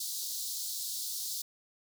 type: high-pass noise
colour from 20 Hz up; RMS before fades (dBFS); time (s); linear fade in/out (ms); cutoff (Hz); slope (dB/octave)
pink; -37; 0-1.42; 5; 3900; 48
effects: none